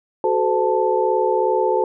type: tone cluster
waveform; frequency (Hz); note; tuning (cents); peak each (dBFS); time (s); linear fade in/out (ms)
sine; 372 / 434.6 / 511 / 881; F#4 / A4 / C5 / A5; +9 / -21 / -41 / +2; -21; 0.24-1.84; 2
effects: none